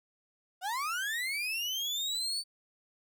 35% pulse linear sweep, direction up, 698 to 4566 Hz, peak -30 dBFS, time 0.61-2.44 s, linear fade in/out 50 ms, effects none

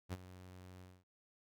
sawtooth tone with ADSR envelope, 91.7 Hz, F#2, 15 cents flat, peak -34 dBFS, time 0.09-1.04 s, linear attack 38 ms, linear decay 35 ms, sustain -15 dB, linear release 230 ms, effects none

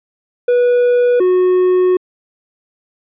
triangle tone pair in turn, 488.4 / 365.9 Hz, B4 / F#4, -19 / -19 cents, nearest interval perfect fourth, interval 500 cents, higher first, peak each -7 dBFS, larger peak neither, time 0.48-1.2 / 1.2-1.97 s, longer second, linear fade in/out 5 ms, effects resampled to 8000 Hz

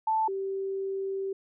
sine tone pair in turn, 880 / 388.1 Hz, A5 / G4, 0 / -17 cents, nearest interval octave + major second, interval 1417 cents, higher first, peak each -23 / -29 dBFS, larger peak first, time 0.07-0.28 / 0.28-1.33 s, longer second, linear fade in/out 5 ms, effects none

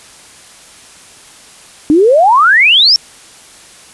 sine exponential sweep, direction up, 287.4 to 5580 Hz, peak -4 dBFS, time 1.9-2.96 s, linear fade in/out 0 ms, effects white hiss -38 dBFS RMS until 3.93 s + resampled to 24000 Hz

